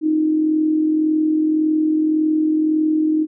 sine tone with amplitude modulation, 311.1 Hz, D#4, in tune, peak -12 dBFS, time 0.01-3.27 s, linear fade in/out 50 ms, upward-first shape sine, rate 41.8 Hz, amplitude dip 45%, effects none

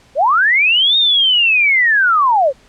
sine linear two-way sweep, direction up then down, 493.9 to 3729 to 493.9 Hz, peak -9 dBFS, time 0.15-2.53 s, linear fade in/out 50 ms, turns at 0.97 s, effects pink hiss -49 dBFS RMS until 2.68 s + low-pass 7000 Hz 12 dB/octave

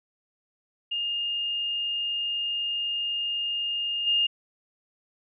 sine tone with level steps, 2828 Hz, F7, 21 cents sharp, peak -26 / -20 dBFS, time 0.91-4.27 s, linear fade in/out 10 ms, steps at 4.06 s, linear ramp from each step 20 ms, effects none

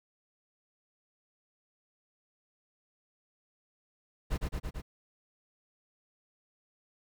brown noise with echo, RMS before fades -31 dBFS, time 4.3-4.38 s, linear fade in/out 20 ms, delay 110 ms, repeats 4, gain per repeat -2 dB, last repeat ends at 4.82 s, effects none

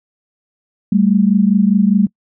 sine tone pair together, 195.06 / 220 Hz, G3 / A3, -8 / 0 cents, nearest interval major second, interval 208 cents, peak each -11 / -13 dBFS, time 0.92-2.07 s, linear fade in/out 5 ms, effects noise-tail reverb RT60 0.1 s tail -26 dB re dry

